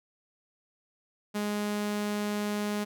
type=tone; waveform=sawtooth; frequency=207.7 Hz; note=G#3; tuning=in tune; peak=-25 dBFS; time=1.34-2.85 s; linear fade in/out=20 ms; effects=none